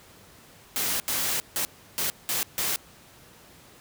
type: noise bursts at uneven times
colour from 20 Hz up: white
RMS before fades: -27 dBFS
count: 6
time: 0.76-1 / 1.08-1.4 / 1.56-1.65 / 1.98-2.1 / 2.29-2.43 / 2.58-2.76 s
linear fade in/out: 0 ms
effects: pink hiss -52 dBFS RMS until 3.8 s + high-pass 60 Hz 12 dB/octave